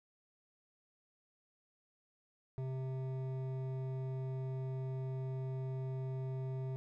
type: tone with hard clipping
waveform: triangle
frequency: 131.2 Hz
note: C3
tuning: 5 cents sharp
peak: -39 dBFS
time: 2.58-6.76 s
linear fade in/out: 0 ms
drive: 15 dB
effects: none